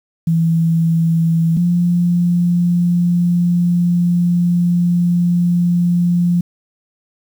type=tone pair in turn; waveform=sine; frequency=164.81 / 174.61 Hz; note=E3 / F3; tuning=0 / 0 cents; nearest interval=minor second; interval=100 cents; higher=second; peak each=-11 dBFS; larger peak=neither; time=0.27-1.57 / 1.57-6.41 s; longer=second; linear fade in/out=5 ms; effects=7-bit